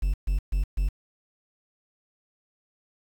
triangle tone bursts, 46.25 Hz, F#1, in tune, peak -19 dBFS, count 4, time 0.02-0.89 s, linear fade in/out 10 ms, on 120 ms, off 130 ms, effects 8-bit

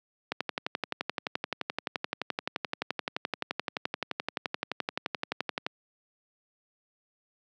click train, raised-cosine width 0.3 ms, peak -13 dBFS, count 63, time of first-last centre 0.32-5.665 s, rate 11.6 Hz, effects high-pass 200 Hz 12 dB/octave

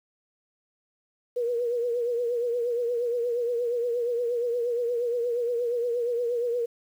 sine tone with vibrato, 478.3 Hz, A#4, 44 cents sharp, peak -24 dBFS, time 1.36-6.66 s, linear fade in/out 10 ms, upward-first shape triangle, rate 8.5 Hz, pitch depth 69 cents each way, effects 9-bit

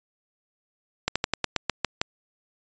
slowing click train, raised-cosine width 0.2 ms, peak -5 dBFS, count 9, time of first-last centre 1.08-2.015 s, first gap 76 ms, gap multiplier 1.12, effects resampled to 16000 Hz

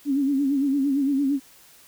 sine tone with vibrato, 277.2 Hz, C#4, in tune, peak -19 dBFS, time 0.05-1.4 s, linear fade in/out 50 ms, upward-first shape sine, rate 8.8 Hz, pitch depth 80 cents each way, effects white hiss -52 dBFS RMS until 1.87 s

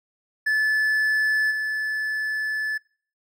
triangle tone with level steps, 1735 Hz, A6, 25 cents flat, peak -17 / -22 dBFS, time 0.46-2.78 s, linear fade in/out 10 ms, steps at 1.5 s, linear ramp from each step 20 ms, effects noise-tail reverb RT60 0.5 s tail -23 dB re dry

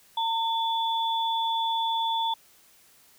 sine tone pair together, 909 / 3452 Hz, A#5 / A7, -44 / -34 cents, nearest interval octave + major seventh, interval 2310 cents, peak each -25 / -30 dBFS, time 0.17-2.34 s, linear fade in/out 5 ms, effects white hiss -58 dBFS RMS until 3.18 s

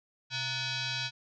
sine tone with frequency modulation, 676 Hz, E5, 43 cents sharp, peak -31 dBFS, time 0.3-1.11 s, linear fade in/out 50 ms, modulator 803 Hz, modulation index 5.7, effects none

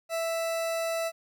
40% pulse tone, 660 Hz, E5, 2 cents sharp, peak -27 dBFS, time 0.09-1.12 s, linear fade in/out 50 ms, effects 11-bit

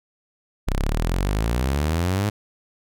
sawtooth exponential sweep, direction up, 30.87 to 106.9 Hz, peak -16 dBFS, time 0.67-2.3 s, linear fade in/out 10 ms, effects none

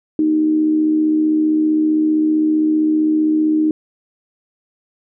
sine tone with amplitude modulation, 309.7 Hz, D#4, 8 cents flat, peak -10 dBFS, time 0.19-3.71 s, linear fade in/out 2 ms, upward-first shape sine, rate 75.4 Hz, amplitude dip 45%, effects none

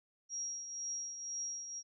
sine tone with tremolo, 5650 Hz, F8, 19 cents sharp, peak -36 dBFS, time 0.29-1.83 s, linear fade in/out 50 ms, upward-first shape triangle, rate 2 Hz, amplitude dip 60%, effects none

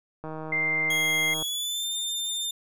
click train, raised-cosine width 1 ms, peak -23 dBFS, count 187, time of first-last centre 0.24-1.425 s, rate 157 Hz
sine tone, 2093 Hz, C7, in tune, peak -23 dBFS, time 0.52-1.34 s, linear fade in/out 5 ms
sawtooth tone with pitch glide, 3285 to 3603 Hz, G#7 to A7, -20 to +40 cents, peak -25 dBFS, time 0.9-2.51 s, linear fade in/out 5 ms, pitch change +160 cents, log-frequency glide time 1.29-1.87 s
effects none

